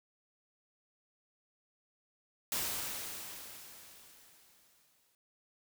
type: noise with exponential decay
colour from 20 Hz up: white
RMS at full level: -34 dBFS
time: 2.52-5.15 s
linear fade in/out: 1 ms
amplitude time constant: 570 ms
effects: none